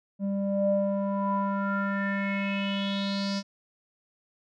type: tone with low-pass filter sweep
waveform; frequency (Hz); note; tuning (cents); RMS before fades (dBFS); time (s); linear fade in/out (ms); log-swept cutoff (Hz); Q
square; 198; G3; +18; -28; 0.19-3.43; 50; 400 to 5300; 6.1
effects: none